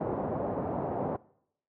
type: low-pass noise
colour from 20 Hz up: white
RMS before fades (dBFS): -32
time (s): 0-1.17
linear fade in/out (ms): 10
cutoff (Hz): 770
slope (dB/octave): 24
effects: noise-tail reverb RT60 0.7 s tail -22 dB re dry + high-pass 100 Hz 12 dB/octave